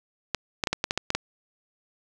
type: clicks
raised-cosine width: 0.2 ms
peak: -7 dBFS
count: 9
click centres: 0.347 / 0.638 / 0.672 / 0.73 / 0.841 / 0.909 / 0.976 / 1.104 / 1.15 s
effects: 7-bit